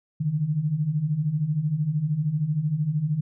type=beating tone pair; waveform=sine; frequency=142.5 / 155.5 Hz; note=C#3 / D#3; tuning=+48 / -1 cents; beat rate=13 Hz; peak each=-28 / -23 dBFS; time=0.2-3.21 s; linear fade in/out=10 ms; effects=none